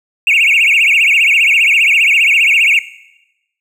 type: tone with vibrato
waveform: triangle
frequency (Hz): 2472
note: D#7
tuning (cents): -12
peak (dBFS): -4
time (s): 0.27-2.79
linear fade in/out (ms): 2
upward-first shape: sine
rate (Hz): 15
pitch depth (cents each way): 220
effects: noise-tail reverb RT60 0.9 s tail -19 dB re dry + tanh soft clip ceiling -3 dBFS